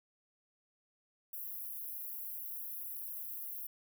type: high-pass noise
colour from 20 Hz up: white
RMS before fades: -43 dBFS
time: 1.33-3.67 s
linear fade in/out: 5 ms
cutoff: 11000 Hz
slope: 96 dB/octave
effects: none